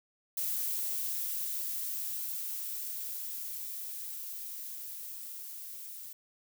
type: noise with level ramp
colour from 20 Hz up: violet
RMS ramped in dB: -33 to -45 dBFS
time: 0.37-6.13 s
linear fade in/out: 5 ms
effects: none